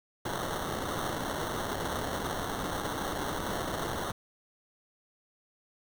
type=noise with sample-and-hold; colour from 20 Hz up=white; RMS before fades=-34 dBFS; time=0.25-4.12 s; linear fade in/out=5 ms; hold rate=2450 Hz; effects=none